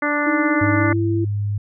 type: harmonic tone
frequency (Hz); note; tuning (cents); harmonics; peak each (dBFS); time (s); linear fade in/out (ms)
293.7; D4; 0; 1 / 2 / 3 / 4 / 5 / 6 / 7; -23 / -25 / -29 / -25 / -25 / -27 / -25; 0.02-0.93; 5
type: tone with pitch glide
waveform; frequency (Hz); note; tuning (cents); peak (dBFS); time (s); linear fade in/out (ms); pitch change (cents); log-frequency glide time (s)
sine; 311 to 335.3; D#4 to E4; -1 to +30; -19; 0.26-1.25; 10; +131; 0.68-0.97
type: tone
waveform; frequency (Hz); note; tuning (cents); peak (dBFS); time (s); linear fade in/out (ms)
sine; 102.7; G#2; -19; -19; 0.61-1.58; 5
effects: none